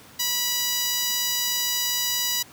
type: tone with band-pass filter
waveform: 10% pulse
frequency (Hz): 977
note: B5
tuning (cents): -19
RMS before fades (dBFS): -25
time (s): 0.19-2.43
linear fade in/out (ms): 10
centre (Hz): 11000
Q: 0.6
effects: pink hiss -48 dBFS RMS until 2.52 s + high-pass 100 Hz 12 dB/octave